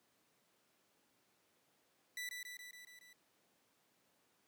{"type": "tone with echo", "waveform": "sawtooth", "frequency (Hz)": 1975.5, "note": "B6", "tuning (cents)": 0, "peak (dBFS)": -38, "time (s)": [2.17, 2.29], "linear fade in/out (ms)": 2, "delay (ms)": 140, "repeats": 6, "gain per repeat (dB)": -3, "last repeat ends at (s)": 3.13, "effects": ["pink hiss -75 dBFS RMS until 4.47 s", "high-pass 200 Hz 12 dB/octave"]}